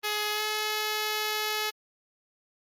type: tone with pitch glide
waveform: 5% pulse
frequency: 421 to 427.1 Hz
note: G#4 to G#4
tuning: +24 to +48 cents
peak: -16 dBFS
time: 0.03-1.71 s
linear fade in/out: 20 ms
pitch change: +24 cents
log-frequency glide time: 0.32-0.42 s
effects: Opus 32 kbps